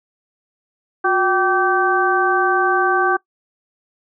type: harmonic tone with a mistuned harmonic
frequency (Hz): 386.1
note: G4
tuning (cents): -26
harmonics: 1 / 2 / 3 / 4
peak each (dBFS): -19 / -19 / -19 / -19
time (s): 1.04-3.17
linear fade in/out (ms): 10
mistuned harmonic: 1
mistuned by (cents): -110
effects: noise-tail reverb RT60 0.1 s tail -22 dB re dry